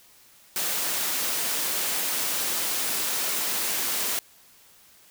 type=high-pass noise; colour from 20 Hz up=white; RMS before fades=-27 dBFS; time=0.56-4.19 s; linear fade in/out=0 ms; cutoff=200 Hz; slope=12 dB/octave; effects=white hiss -55 dBFS RMS until 5.1 s